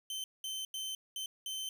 sawtooth tone bursts at uneven times, 3084 Hz, G7, 29 cents flat, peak -34 dBFS, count 5, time 0.1-0.24 / 0.44-0.65 / 0.74-0.95 / 1.16-1.26 / 1.46-1.69 s, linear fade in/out 2 ms, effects none

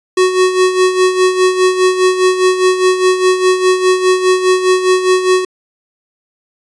square tone with tremolo, 370 Hz, F#4, in tune, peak -7 dBFS, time 0.17-5.45 s, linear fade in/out 5 ms, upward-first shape sine, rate 4.9 Hz, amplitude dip 65%, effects resampled to 22050 Hz

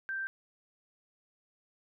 sine tone, 1568 Hz, G6, in tune, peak -33 dBFS, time 0.09-0.27 s, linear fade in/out 0 ms, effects none

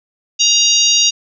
harmonic tone with a mistuned harmonic, 938 Hz, A#5, 11 cents sharp, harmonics 3 / 4 / 5 / 6 / 7, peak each -16 / -16 / -16 / -16 / -16 dBFS, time 0.39-1.11 s, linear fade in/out 20 ms, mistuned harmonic 6, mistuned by +43 cents, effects none

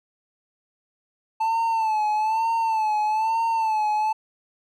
triangle tone with vibrato, 880 Hz, A5, in tune, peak -18 dBFS, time 1.4-4.13 s, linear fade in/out 10 ms, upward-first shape sine, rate 1.1 Hz, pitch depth 66 cents each way, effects none

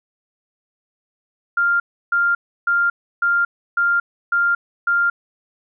sine tone bursts, 1396.9 Hz, F6, in tune, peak -14 dBFS, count 7, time 1.57-5.1 s, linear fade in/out 5 ms, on 230 ms, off 320 ms, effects none

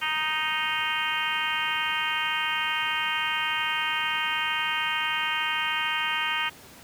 harmonic tone, 311.1 Hz, D#4, in tune, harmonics 3 / 4 / 5 / 6 / 7 / 8 / 9 / 10, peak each -33 / -33 / -33 / -33 / -33 / -33 / -33 / -33 dBFS, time 0.01-6.5 s, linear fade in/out 20 ms, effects pink hiss -48 dBFS RMS until 6.83 s + high-pass 100 Hz 12 dB/octave

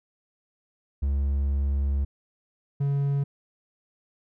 triangle tone pair in turn, 69.6 / 140.41 Hz, C#2 / C#3, +8 / +23 cents, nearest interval octave, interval 1215 cents, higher second, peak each -20 dBFS, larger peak neither, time 1.02-2.05 / 2.8-3.24 s, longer first, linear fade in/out 10 ms, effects none

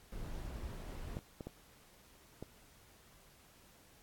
brown noise, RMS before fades -44 dBFS, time 0.12-1.19 s, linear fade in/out 0 ms
clicks, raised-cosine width 2 ms, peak -30 dBFS, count 4, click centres 1.169 / 1.408 / 1.47 / 2.426 s
effects pink hiss -63 dBFS RMS until 4.02 s + AAC 64 kbps

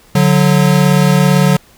square tone pair together, 145.41 / 183.2 Hz, D3 / F#3, -17 / -17 cents, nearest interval major third, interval 400 cents, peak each -11 dBFS, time 0.15-1.57 s, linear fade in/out 5 ms, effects pink hiss -46 dBFS RMS until 1.77 s

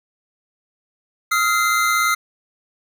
square tone cluster, 1268 / 1385 / 2072 Hz, D#6 / F6 / C7, +32 / -15 / -17 cents, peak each -21 dBFS, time 1.31-2.15 s, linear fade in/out 10 ms, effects none

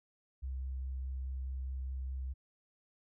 sine tone with vibrato, 65.41 Hz, C2, in tune, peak -36 dBFS, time 0.42-2.34 s, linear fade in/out 20 ms, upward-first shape triangle, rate 4.8 Hz, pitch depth 12 cents each way, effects none

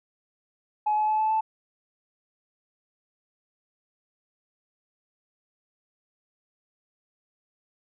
sine tone with pitch steps, 847 / 854.4 / 861.8 / 869.3 / 876.9 Hz, G#5 / G#5 / A5 / A5 / A5, +34 / +49 / -36 / -21 / -6 cents, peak -20 dBFS, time 0.86-1.41 s, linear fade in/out 10 ms, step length 110 ms, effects tanh soft clip ceiling -17 dBFS

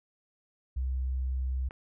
sine tone, 64.6 Hz, C2, 21 cents flat, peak -28 dBFS, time 0.76-1.69 s, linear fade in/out 10 ms
click, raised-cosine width 0.5 ms, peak -29 dBFS, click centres 1.709 s
effects none

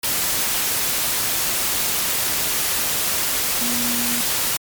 sine tone in noise, 240 Hz, B3, 49 cents flat, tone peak -26 dBFS, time 3.61-4.21 s, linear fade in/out 5 ms, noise white, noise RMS -21 dBFS, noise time 0.03-4.57 s, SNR -8 dB, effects MP3 96 kbps

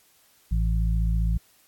harmonic tone, 55 Hz, A1, in tune, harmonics 1 / 2 / 3, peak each -21 / -30 / -30 dBFS, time 0.51-1.38 s, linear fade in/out 10 ms, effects white hiss -60 dBFS RMS until 1.67 s + AAC 64 kbps

